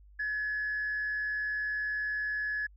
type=tone with frequency modulation; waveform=sine; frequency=1700 Hz; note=G#6; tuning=40 cents sharp; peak=-29 dBFS; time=0.19-2.67 s; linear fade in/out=10 ms; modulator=130 Hz; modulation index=0.26; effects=tanh soft clip ceiling -26 dBFS + added 50 Hz sine -53 dBFS peak until 2.76 s